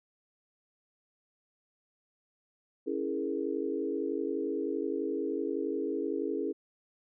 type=chord; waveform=sine; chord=A# half-diminished seventh; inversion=first; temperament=equal; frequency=277.2 / 329.6 / 415.3 / 466.2 Hz; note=C#4 / E4 / G#4 / A#4; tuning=0 / 0 / 0 / 0 cents; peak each=-36 / -35 / -34 / -38 dBFS; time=2.86-6.53 s; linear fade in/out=20 ms; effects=none